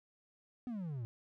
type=exponential sweep; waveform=triangle; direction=down; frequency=256.5 to 110 Hz; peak=-36 dBFS; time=0.67-1.05 s; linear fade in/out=0 ms; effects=none